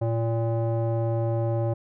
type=tone with low-pass filter; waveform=square; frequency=114.8 Hz; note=A#2; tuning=26 cents flat; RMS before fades=-25 dBFS; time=0.01-1.74 s; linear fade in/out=10 ms; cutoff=660 Hz; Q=2.9; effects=none